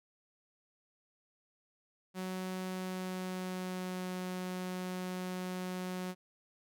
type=tone with pitch glide; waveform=sawtooth; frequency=185.7 to 183.14 Hz; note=F#3 to F#3; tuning=+7 to -17 cents; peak=-33 dBFS; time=2.14-6.15 s; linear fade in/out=50 ms; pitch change=-24 cents; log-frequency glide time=2.65-4.16 s; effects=none